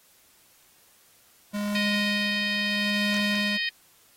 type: tone with tremolo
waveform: square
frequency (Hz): 205.9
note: G#3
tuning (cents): -15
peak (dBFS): -26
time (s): 1.53-3.58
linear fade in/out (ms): 20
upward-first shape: sine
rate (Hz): 0.77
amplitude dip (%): 50
type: harmonic tone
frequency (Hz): 622.3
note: D#5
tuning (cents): 0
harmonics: 3 / 4 / 5 / 6 / 7 / 8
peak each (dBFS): -29 / -31 / -33 / -35 / -36 / -37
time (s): 1.75-3.69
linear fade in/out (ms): 2
effects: white hiss -59 dBFS RMS until 4.16 s + AAC 48 kbps